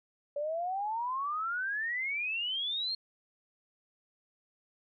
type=exponential sweep; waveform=sine; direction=up; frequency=568 to 4290 Hz; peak=-31 dBFS; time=0.36-2.95 s; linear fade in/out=5 ms; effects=none